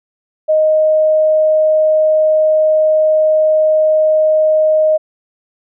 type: tone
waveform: sine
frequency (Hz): 622.3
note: D#5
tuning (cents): 0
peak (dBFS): -8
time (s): 0.48-4.98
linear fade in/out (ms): 20
effects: none